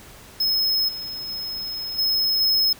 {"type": "tone with level steps", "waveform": "square", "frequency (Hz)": 5170, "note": "E8", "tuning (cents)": -34, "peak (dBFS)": [-19, -30, -28, -19, -17], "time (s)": [0.4, 2.73], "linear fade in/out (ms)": 5, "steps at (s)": [0.88, 1.28, 1.98, 2.4], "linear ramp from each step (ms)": 10, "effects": ["pink hiss -45 dBFS RMS until 2.79 s"]}